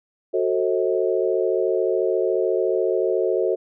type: chord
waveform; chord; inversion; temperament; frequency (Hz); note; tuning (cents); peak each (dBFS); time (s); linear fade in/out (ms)
sine; F# diminished seventh; none; just; 370 / 444 / 532.8 / 639.4; F#4 / A4 / C5 / Eb5; 0 / +16 / +31 / +47; -22 / -23 / -25 / -27; 0.33-3.56; 20
effects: none